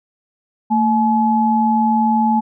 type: tone pair together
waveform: sine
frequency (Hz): 225 / 853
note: A3 / G#5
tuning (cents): +39 / +46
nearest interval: octave + major seventh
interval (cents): 2307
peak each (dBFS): -15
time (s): 0.7-2.41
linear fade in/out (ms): 20
effects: none